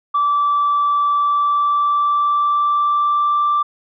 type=tone with pitch glide; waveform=sine; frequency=1161 to 1175.2 Hz; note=D6 to D6; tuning=-20 to +1 cents; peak=-12 dBFS; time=0.14-3.63 s; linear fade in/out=10 ms; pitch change=+21 cents; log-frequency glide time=1.15-3.48 s; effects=tanh soft clip ceiling -10 dBFS